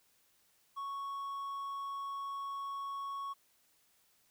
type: tone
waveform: triangle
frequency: 1108.7 Hz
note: C#6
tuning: in tune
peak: -36 dBFS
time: 0.76-3.34 s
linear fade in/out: 20 ms
effects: white hiss -71 dBFS RMS until 4.3 s